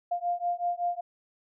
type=beating tone pair; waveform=sine; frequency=698.5 / 703.8 Hz; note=F5 / F5; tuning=0 / +13 cents; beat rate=5.3 Hz; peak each=-30 dBFS; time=0.11-1.01 s; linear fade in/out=10 ms; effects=none